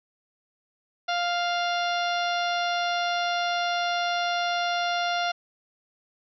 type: harmonic tone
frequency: 699 Hz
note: F5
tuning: 1 cent sharp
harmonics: 1 / 2 / 3 / 4 / 5 / 6 / 7 / 8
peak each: -26 / -30 / -37 / -35 / -35 / -38 / -44 / -41 dBFS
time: 1.08-5.32 s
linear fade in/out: 10 ms
effects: none

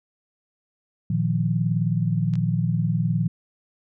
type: chord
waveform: sine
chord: Bb suspended fourth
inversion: none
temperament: just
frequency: 116.54 / 155.39 / 174.81 Hz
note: Bb2 / Eb3 / F3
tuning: 0 / -2 / +2 cents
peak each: -24 dBFS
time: 1.1-3.28 s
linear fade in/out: 5 ms
type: clicks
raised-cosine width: 0.2 ms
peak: -26 dBFS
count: 2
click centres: 2.337 / 2.355 s
effects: none

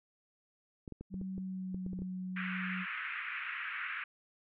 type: clicks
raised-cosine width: 3 ms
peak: -31 dBFS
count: 11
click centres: 0.878 / 0.923 / 1.01 / 1.142 / 1.214 / 1.38 / 1.745 / 1.864 / 1.932 / 1.99 / 2.02 s
type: tone with pitch glide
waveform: sine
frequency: 189.1 to 184.78 Hz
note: F#3 to F#3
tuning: +38 to -2 cents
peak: -37 dBFS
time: 1.1-2.86 s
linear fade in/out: 50 ms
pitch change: -40 cents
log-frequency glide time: 1.34-1.86 s
type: band-pass noise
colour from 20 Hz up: pink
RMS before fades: -40 dBFS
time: 2.36-4.04 s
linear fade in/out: 5 ms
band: 1300 to 2600 Hz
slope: 48 dB/octave
effects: none

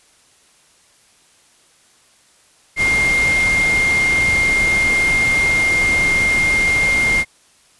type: tone in noise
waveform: sine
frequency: 2117 Hz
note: C7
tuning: 20 cents sharp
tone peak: -13 dBFS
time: 2.76-7.25 s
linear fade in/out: 50 ms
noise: pink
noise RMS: -24 dBFS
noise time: 2.76-7.25 s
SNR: +8 dB
effects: white hiss -53 dBFS RMS until 7.79 s + resampled to 24000 Hz

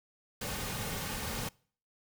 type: noise with comb filter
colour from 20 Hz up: pink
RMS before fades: -37 dBFS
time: 0.41-1.49 s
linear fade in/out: 5 ms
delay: 3 ms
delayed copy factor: -0.5
effects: noise-tail reverb RT60 0.5 s tail -25 dB re dry

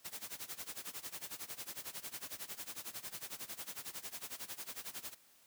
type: noise with tremolo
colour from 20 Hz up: white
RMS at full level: -43 dBFS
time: 0.04-5.15 s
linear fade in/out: 20 ms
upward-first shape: sine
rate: 11 Hz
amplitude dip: 90%
effects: white hiss -66 dBFS RMS until 5.46 s + high-pass 80 Hz 12 dB/octave

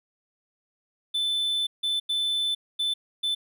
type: tone bursts at uneven times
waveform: triangle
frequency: 3520 Hz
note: A7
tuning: in tune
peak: -22 dBFS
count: 5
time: 1.14-1.67 / 1.83-2 / 2.09-2.55 / 2.79-2.94 / 3.23-3.35 s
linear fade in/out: 10 ms
effects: none

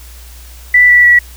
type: tone with pitch steps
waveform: sine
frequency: 1975.5 / 1957.3 / 1939.3 Hz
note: B6 / B6 / B6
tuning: 0 / -16 / -32 cents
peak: -3 dBFS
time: 0.74-1.19 s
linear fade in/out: 5 ms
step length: 150 ms
effects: added 60 Hz sine -32 dBFS peak until 1.36 s + white hiss -39 dBFS RMS until 1.36 s

